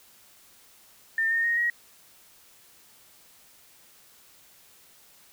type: tone with pitch steps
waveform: sine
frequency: 1804 / 1834.5 / 1865.5 / 1897 Hz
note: A6 / A#6 / A#6 / A#6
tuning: +43 / -28 / +1 / +30 cents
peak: -22 dBFS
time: 1.18-1.7 s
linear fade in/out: 2 ms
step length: 130 ms
effects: white hiss -56 dBFS RMS until 5.32 s